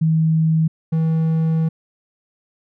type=tone pair in turn; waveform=sine / triangle; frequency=160 / 161.11 Hz; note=D#3 / E3; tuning=+49 / -39 cents; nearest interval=unison; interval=12 cents; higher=second; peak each=-13 dBFS; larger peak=neither; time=0.01-0.68 / 0.92-1.69 s; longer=second; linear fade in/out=10 ms; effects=none